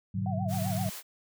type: chord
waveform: sine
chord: G# half-diminished seventh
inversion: none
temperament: just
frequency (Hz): 103.83 / 124.59 / 149.51 / 186.89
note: G#2 / B2 / D3 / F#3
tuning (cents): 0 / +16 / +31 / +18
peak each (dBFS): -32 / -37 / -38 / -32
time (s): 0.14-0.9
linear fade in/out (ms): 10
type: tone with vibrato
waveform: sine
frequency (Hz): 704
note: F5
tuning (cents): +14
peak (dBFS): -35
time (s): 0.26-0.89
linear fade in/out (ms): 2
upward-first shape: sine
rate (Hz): 7.7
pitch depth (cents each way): 170
type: high-pass noise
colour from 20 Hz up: white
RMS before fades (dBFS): -41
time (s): 0.48-1.03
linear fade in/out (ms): 50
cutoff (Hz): 470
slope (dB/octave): 12
effects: none